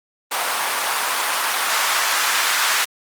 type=noise with band-pass filter sweep; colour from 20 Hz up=blue; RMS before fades=-20 dBFS; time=0.31-2.85 s; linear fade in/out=10 ms; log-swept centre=860 to 1300 Hz; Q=1.4; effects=Opus 32 kbps